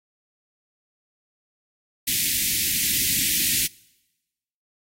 white band-stop noise, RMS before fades -22 dBFS, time 2.07-3.67 s, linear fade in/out 10 ms, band 330 to 1900 Hz, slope 48 dB/octave, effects noise-tail reverb RT60 1.0 s tail -24 dB re dry + AAC 48 kbps

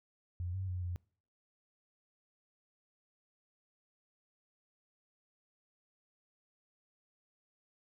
sine tone with pitch steps, 88.4 / 94.9 / 90.6 / 88.5 Hz, F2 / F#2 / F#2 / F2, +22 / +44 / -36 / +23 cents, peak -35 dBFS, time 0.4-0.96 s, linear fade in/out 0 ms, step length 140 ms, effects noise-tail reverb RT60 0.5 s tail -25 dB re dry

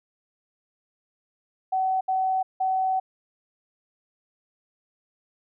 sine tone bursts at uneven times, 756 Hz, F#5, 37 cents sharp, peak -21 dBFS, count 3, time 1.72-2.01 / 2.08-2.43 / 2.6-3 s, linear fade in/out 10 ms, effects none

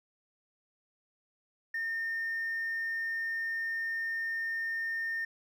triangle tone with hard clipping, 1820 Hz, A#6, 42 cents flat, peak -31 dBFS, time 1.74-5.25 s, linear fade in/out 5 ms, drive 2 dB, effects none

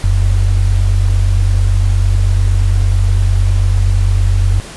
sine tone pair together, 43.65 / 92.5 Hz, F1 / F#2, 0 / 0 cents, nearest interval octave + minor second, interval 1300 cents, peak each -11 dBFS, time 0.04-4.6 s, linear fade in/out 0 ms, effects pink hiss -31 dBFS RMS until 4.76 s + resampled to 24000 Hz

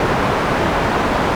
white low-pass noise, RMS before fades -17 dBFS, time 0-1.35 s, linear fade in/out 2 ms, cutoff 1100 Hz, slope 12 dB/octave, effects none

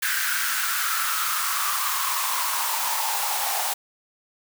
white noise with high-pass filter sweep, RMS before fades -25 dBFS, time 0.02-3.74 s, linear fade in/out 10 ms, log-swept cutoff 1600 to 770 Hz, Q 6, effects none

